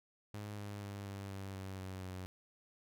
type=tone with pitch steps; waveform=sawtooth; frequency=103.83 / 102.16 / 100.53 / 98.91 / 97.33 / 95.76 / 94.23 / 92.72 Hz; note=G#2 / G#2 / G2 / G2 / G2 / G2 / F#2 / F#2; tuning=0 / -28 / +44 / +16 / -12 / -40 / +32 / +4 cents; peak=-39 dBFS; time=0.34-2.26 s; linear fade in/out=0 ms; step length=240 ms; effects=none